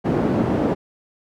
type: band-pass noise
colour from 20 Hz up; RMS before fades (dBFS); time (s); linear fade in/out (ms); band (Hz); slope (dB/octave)
white; -20; 0.04-0.75; 20; 120 to 360; 12
effects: none